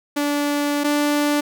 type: tone pair in turn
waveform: sawtooth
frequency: 290 / 293 Hz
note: D4 / D4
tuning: -22 / -4 cents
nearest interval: unison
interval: 18 cents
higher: second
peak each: -15 / -13 dBFS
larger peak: second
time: 0.16-0.84 / 0.84-1.41 s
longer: first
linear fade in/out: 10 ms
effects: none